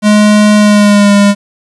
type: tone with pitch glide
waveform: square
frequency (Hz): 210 to 202.4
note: G#3 to G#3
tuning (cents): +19 to -44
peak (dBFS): -4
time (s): 0.02-1.35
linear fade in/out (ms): 50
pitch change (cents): -63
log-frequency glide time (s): 0.56-1.13
effects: resampled to 24000 Hz + 7-bit